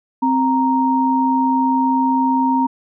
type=tone pair together; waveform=sine; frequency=261.6 / 932.3 Hz; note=C4 / A#5; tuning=0 / 0 cents; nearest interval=octave + minor seventh; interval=2200 cents; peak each=-16 dBFS; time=0.22-2.67 s; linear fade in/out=10 ms; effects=none